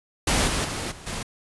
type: noise with level steps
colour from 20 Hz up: pink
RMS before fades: -21 / -25 / -30 / -43 / -31 dBFS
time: 0.27-1.23 s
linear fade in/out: 5 ms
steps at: 0.47 / 0.64 / 0.91 / 1.06 s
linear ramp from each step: 10 ms
effects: resampled to 24000 Hz